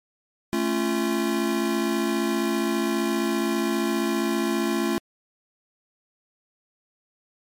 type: chord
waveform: square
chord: A augmented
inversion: none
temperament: just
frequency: 220 / 275 / 343.8 Hz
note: A3 / C#4 / E#4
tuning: 0 / -14 / -27 cents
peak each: -27 / -29 / -26 dBFS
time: 0.53-4.98 s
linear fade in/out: 0 ms
effects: MP3 64 kbps